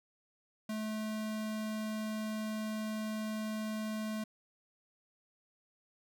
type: tone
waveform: square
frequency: 216.3 Hz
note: A3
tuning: 29 cents flat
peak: -36 dBFS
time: 0.69-4.24 s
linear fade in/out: 5 ms
effects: none